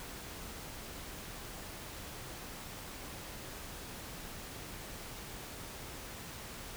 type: silence
effects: pink hiss -46 dBFS RMS until 6.76 s